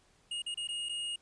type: tone with dropouts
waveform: square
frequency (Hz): 2860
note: F7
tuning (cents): +41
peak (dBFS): -35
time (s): 0.31-1.16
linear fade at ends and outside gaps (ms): 5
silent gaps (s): 0.421-0.463 / 0.544-0.573 / 0.674-0.687 / 0.888-0.893
effects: pink hiss -67 dBFS RMS until 1.21 s + resampled to 22050 Hz